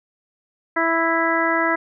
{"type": "harmonic tone", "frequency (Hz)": 330, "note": "E4", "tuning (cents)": 2, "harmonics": [1, 2, 3, 4, 5, 6], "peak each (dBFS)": [-24, -24, -24, -24, -24, -24], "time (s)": [0.76, 1.76], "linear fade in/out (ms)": 10, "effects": []}